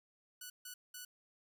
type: tone bursts at uneven times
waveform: 5% pulse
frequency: 1480 Hz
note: F#6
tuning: in tune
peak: -35 dBFS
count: 3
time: 0.41-0.5 / 0.65-0.74 / 0.94-1.05 s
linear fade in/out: 5 ms
effects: none